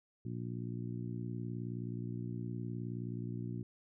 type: harmonic tone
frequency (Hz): 59.2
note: A#1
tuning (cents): +27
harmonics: 2 / 3 / 4 / 5 / 6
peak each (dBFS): -40 / -44 / -46 / -48 / -50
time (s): 0.25-3.63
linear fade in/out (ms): 5
effects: none